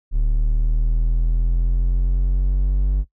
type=exponential sweep; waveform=triangle; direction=up; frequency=36.71 to 49 Hz; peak=-13 dBFS; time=0.11-3.05 s; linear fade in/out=50 ms; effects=noise-tail reverb RT60 0.1 s tail -19 dB re dry